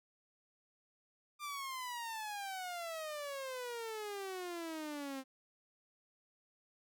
sawtooth exponential sweep, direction down, 1200 to 261.6 Hz, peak -37 dBFS, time 1.39-5.24 s, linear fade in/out 50 ms, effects none

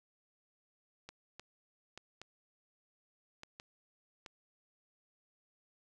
clicks, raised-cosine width 0.2 ms, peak -30 dBFS, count 7, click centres 1.09 / 1.396 / 1.976 / 2.216 / 3.434 / 3.599 / 4.262 s, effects none

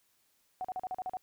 sine tone bursts, 743 Hz, F#5, 7 cents sharp, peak -33 dBFS, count 8, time 0.61-1.17 s, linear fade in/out 0 ms, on 35 ms, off 40 ms, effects white hiss -72 dBFS RMS until 1.22 s

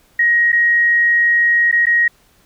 sine tone with dropouts, 1886 Hz, A#6, 20 cents sharp, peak -10 dBFS, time 0.19-2.08 s, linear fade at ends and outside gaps 5 ms, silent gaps 0.52-0.527 / 1.715-1.725 / 1.857-1.867 s, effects pink hiss -54 dBFS RMS until 2.45 s

